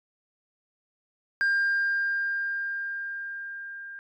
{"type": "tone with level ramp", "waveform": "sine", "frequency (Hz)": 1600, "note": "G6", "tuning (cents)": 35, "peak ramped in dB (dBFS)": [-18, -38], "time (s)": [1.41, 3.99], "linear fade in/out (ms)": 0, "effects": ["tanh soft clip ceiling -20 dBFS"]}